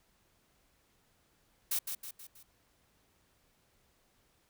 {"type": "noise with echo", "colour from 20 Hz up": "blue", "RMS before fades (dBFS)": -32, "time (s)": [1.71, 1.79], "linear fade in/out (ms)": 5, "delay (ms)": 160, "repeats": 4, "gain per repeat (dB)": -6, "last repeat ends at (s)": 2.43, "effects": ["pink hiss -71 dBFS RMS until 4.49 s"]}